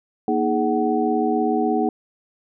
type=tone cluster; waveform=sine; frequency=236.4 / 313 / 419.4 / 748 Hz; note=A#3 / D#4 / G#4 / F#5; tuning=+24 / +10 / +17 / +19 cents; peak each=-23 dBFS; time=0.28-1.89 s; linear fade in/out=2 ms; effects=none